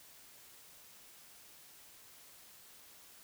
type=silence; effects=white hiss -58 dBFS RMS until 3.23 s